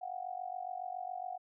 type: tone with amplitude modulation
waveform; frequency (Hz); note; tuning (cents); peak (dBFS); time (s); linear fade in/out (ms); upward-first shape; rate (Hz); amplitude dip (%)
sine; 733; F#5; -16; -34; 0.01-1.38; 20; sine; 47.2; 90
effects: none